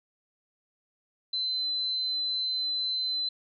sine tone, 4051 Hz, B7, 43 cents sharp, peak -27 dBFS, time 1.33-3.29 s, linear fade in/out 5 ms, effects none

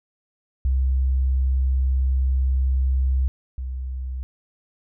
sine tone pair in turn, 65.41 / 64.43 Hz, C2 / C2, 0 / -26 cents, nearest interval unison, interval 26 cents, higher first, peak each -17 / -26 dBFS, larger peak first, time 0.65-3.28 / 3.58-4.23 s, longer first, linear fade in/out 0 ms, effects none

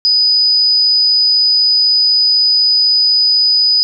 sine tone, 4978 Hz, D#8, in tune, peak -8 dBFS, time 0.05-3.83 s, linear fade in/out 0 ms, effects none

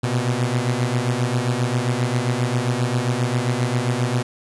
sawtooth beating tone pair, 119.3 / 126.8 Hz, A#2 / B2, +41 / +46 cents, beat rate 7.5 Hz, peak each -18 dBFS, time 0.03-4.23 s, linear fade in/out 10 ms, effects resampled to 24000 Hz + 8-bit

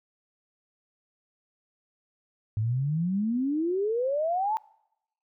sine exponential sweep, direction up, 103.9 to 906 Hz, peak -24 dBFS, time 2.57-4.57 s, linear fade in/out 0 ms, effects noise-tail reverb RT60 0.8 s tail -24 dB re dry

